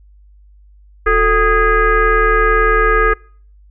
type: tone with frequency modulation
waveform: sine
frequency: 843 Hz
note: G#5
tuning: 26 cents sharp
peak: -9 dBFS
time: 1.06-3.14 s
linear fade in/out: 10 ms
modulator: 402 Hz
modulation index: 2.4
effects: noise-tail reverb RT60 0.5 s tail -26 dB re dry + added 50 Hz sine -42 dBFS peak until 3.7 s